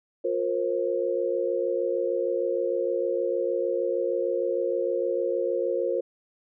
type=tone cluster; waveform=sine; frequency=355.8 / 467.5 / 534 Hz; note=F4 / A#4 / C5; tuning=+32 / +5 / +35 cents; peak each=-29 / -28 / -27 dBFS; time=0.24-6.01 s; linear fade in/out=10 ms; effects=none